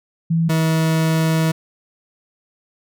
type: tone pair in turn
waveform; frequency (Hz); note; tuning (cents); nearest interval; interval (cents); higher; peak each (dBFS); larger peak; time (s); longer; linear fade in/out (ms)
sine / 40% pulse; 164.81 / 160.67; E3 / E3; 0 / -44; unison; 44; first; -14; neither; 0.3-0.49 / 0.49-1.52; second; 10
effects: none